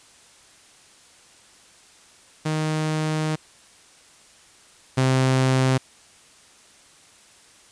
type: tone pair in turn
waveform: sawtooth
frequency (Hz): 155.56 / 130.81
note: D#3 / C3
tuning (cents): 0 / 0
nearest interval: minor third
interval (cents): 300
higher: first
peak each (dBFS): -18 / -13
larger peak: second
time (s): 2.45-3.36 / 4.97-5.78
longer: first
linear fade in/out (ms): 10
effects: white hiss -52 dBFS RMS until 7.71 s + resampled to 22050 Hz